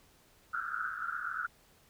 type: band-pass noise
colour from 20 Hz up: white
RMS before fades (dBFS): -37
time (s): 0.53-1.47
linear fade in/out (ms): 10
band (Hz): 1300 to 1500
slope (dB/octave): 96
effects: pink hiss -64 dBFS RMS until 1.89 s